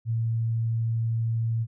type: tone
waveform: sine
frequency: 114.1 Hz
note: A#2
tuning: 37 cents flat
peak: -23 dBFS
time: 0.05-1.67 s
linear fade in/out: 50 ms
effects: none